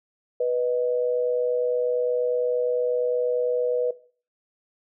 sine tone pair together, 492.4 / 621 Hz, B4 / D#5, -5 / -3 cents, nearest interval major third, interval 402 cents, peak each -21 / -29 dBFS, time 0.4-3.91 s, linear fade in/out 5 ms, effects noise-tail reverb RT60 0.4 s tail -17 dB re dry

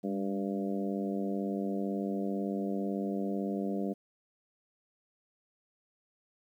harmonic tone with a mistuned harmonic, 98 Hz, G2, in tune, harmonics 2 / 3 / 4 / 5 / 6 / 7, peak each -33 / -37 / -39 / -41 / -43 / -44 dBFS, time 0.03-3.94 s, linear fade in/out 20 ms, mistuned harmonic 2, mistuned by +39 cents, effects 11-bit

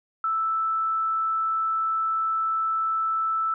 sine tone, 1318.5 Hz, E6, in tune, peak -22 dBFS, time 0.24-3.54 s, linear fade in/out 2 ms, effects none

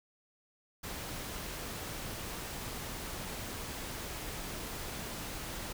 pink noise, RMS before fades -41 dBFS, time 0.83-5.73 s, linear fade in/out 10 ms, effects none

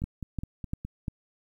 two click trains, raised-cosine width 5 ms, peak -18 / -23 dBFS, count 4 / 5, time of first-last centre 0.04-1.082 / 0.02-0.85 s, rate 2.88 / 4.82 Hz, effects 10-bit

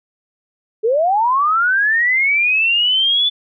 sine linear sweep, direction up, 416.2 to 3492 Hz, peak -12 dBFS, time 0.83-3.3 s, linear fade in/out 20 ms, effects none

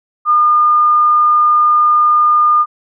sine tone, 1213 Hz, D#6, 44 cents flat, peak -7 dBFS, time 0.25-2.66 s, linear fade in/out 50 ms, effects none

